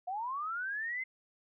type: linear sweep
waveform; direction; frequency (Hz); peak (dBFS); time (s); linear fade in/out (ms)
sine; up; 701 to 2093; -34; 0.07-1.04; 10
effects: none